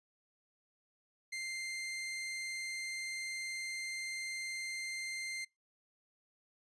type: tone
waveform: sawtooth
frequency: 2093 Hz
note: C7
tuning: in tune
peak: -35 dBFS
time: 1.32-5.45 s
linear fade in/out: 10 ms
effects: noise-tail reverb RT60 0.2 s tail -24 dB re dry + resampled to 22050 Hz